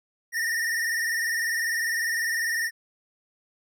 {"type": "tone with vibrato", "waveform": "square", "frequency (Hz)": 1842, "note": "A#6", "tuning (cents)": -21, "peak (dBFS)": -25, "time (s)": [0.32, 2.71], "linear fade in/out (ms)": 50, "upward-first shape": "square", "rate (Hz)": 20, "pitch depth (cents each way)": 45, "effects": []}